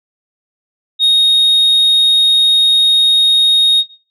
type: tone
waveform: sine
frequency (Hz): 3729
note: A#7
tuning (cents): 0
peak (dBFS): -4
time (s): 0.99-3.84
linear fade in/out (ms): 50
effects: noise-tail reverb RT60 0.4 s tail -19 dB re dry + tanh soft clip ceiling -6 dBFS